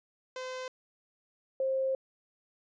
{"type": "tone pair in turn", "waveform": ["sawtooth", "sine"], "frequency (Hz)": [513, 530.5], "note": ["C5", "C5"], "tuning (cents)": [-34, 24], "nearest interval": "minor second", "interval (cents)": 58, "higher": "second", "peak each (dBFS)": [-33, -27], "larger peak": "second", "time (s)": [[0.36, 0.68], [1.6, 1.95]], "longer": "second", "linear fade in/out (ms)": 2, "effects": ["resampled to 16000 Hz"]}